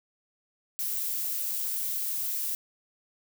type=noise; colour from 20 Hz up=violet; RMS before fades=-31 dBFS; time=0.79-2.55 s; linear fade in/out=0 ms; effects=none